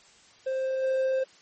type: tone with level steps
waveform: triangle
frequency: 526 Hz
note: C5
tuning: 9 cents sharp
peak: -24 / -21 dBFS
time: 0.46-1.24 s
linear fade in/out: 10 ms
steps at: 0.82 s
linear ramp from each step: 20 ms
effects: white hiss -56 dBFS RMS until 1.41 s + MP3 32 kbps